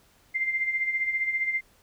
sine tone with tremolo, 2093 Hz, C7, in tune, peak -22 dBFS, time 0.34-1.61 s, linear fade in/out 20 ms, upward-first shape sine, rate 15 Hz, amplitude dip 60%, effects pink hiss -61 dBFS RMS until 1.82 s

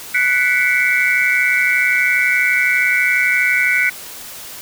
sine tone cluster, 1485 / 1978 / 2161 / 2293 Hz, F#6 / B6 / C#7 / D7, +6 / +2 / -45 / -42 cents, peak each -18 dBFS, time 0.14-3.9 s, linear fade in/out 10 ms, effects white hiss -33 dBFS RMS until 4.61 s

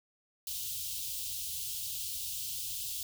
white band-stop noise, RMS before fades -38 dBFS, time 0.47-3.03 s, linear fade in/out 2 ms, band 130 to 2900 Hz, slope 48 dB/octave, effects none

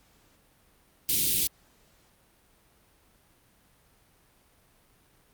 white band-stop noise, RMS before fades -25 dBFS, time 1.09-1.47 s, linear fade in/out 0 ms, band 350 to 2800 Hz, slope 24 dB/octave, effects pink hiss -63 dBFS RMS until 5.33 s + Opus 48 kbps

